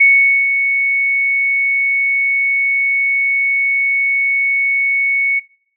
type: tone with ADSR envelope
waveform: sine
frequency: 2217 Hz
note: C#7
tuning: in tune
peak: -5 dBFS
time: 0-5.4 s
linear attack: 10 ms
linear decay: 460 ms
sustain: -7 dB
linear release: 17 ms
effects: noise-tail reverb RT60 0.6 s tail -24 dB re dry